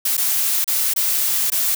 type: noise with dropouts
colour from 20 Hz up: blue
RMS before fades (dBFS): -19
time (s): 0.05-1.75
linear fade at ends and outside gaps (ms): 5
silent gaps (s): 0.17-0.177 / 0.644-0.677 / 0.937-0.961 / 1.502-1.519
effects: none